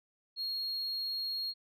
sine tone, 4279 Hz, C8, 38 cents sharp, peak -31 dBFS, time 0.36-1.54 s, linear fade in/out 50 ms, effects tanh soft clip ceiling -32 dBFS

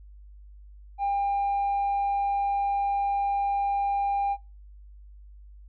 triangle tone with tanh clipping, 800 Hz, G5, 35 cents sharp, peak -24 dBFS, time 0.98-4.37 s, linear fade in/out 50 ms, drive 6 dB, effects noise-tail reverb RT60 0.3 s tail -23 dB re dry + added 50 Hz sine -45 dBFS peak until 5.68 s

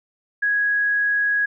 sine tone, 1661.2 Hz, G#6, in tune, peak -17 dBFS, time 0.42-1.46 s, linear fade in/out 10 ms, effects none

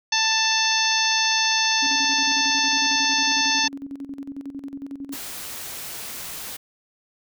harmonic tone, 885 Hz, A5, 10 cents sharp, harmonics 1 / 2 / 3 / 4 / 5 / 6 / 7, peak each -26 / -26 / -26 / -26 / -26 / -26 / -26 dBFS, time 0.12-3.68 s, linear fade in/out 5 ms
sine tone with tremolo, 277.2 Hz, C#4, in tune, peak -29 dBFS, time 1.82-5.17 s, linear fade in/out 10 ms, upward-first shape square, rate 11 Hz, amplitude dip 70%
white noise, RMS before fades -34 dBFS, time 5.12-6.57 s, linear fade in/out 10 ms
effects none

